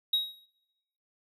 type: tone with exponential decay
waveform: triangle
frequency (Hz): 3800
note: A#7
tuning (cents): +33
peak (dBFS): -20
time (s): 0.13-0.46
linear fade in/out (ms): 5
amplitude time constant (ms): 71
effects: noise-tail reverb RT60 0.9 s tail -20 dB re dry